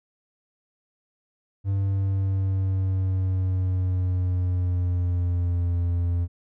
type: tone with pitch glide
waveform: triangle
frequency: 98 to 86.81 Hz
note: G2 to F2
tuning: 0 to -10 cents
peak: -19 dBFS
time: 1.64-6.28 s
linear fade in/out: 50 ms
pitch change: -210 cents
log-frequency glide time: 1.75-5.75 s
effects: none